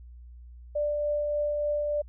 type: tone with tremolo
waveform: sine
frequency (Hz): 590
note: D5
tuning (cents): +8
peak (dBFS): -24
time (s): 0.75-2.02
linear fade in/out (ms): 10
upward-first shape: triangle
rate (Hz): 3.4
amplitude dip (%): 25
effects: added 60 Hz sine -44 dBFS peak until 2.08 s